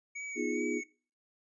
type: tone with vibrato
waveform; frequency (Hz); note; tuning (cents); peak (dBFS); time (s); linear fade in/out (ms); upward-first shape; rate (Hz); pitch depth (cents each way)
square; 2237; C#7; +15; -39; 0.15-0.84; 10; sine; 2.4; 34
type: chord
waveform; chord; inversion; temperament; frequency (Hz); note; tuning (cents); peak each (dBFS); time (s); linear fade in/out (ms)
sine; F half-diminished seventh; second; equal; 246.9 / 311.1 / 349.2 / 415.3; Cb4 / Eb4 / F4 / Ab4; 0 / 0 / 0 / 0; -36; 0.35-0.82; 50
effects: noise-tail reverb RT60 0.4 s tail -22 dB re dry + resampled to 22050 Hz